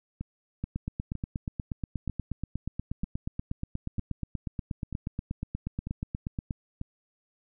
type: two click trains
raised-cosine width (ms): 5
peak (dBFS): -22 / -19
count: 8 / 50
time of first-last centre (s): 0.21-6.814 / 0.64-6.508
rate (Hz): 1.06 / 8.35
effects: none